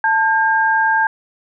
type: tone pair together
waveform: sine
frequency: 884.8 / 1606 Hz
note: A5 / G6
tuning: +9 / +41 cents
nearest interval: minor seventh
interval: 1032 cents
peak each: -15 dBFS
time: 0.04-1.07 s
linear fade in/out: 2 ms
effects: none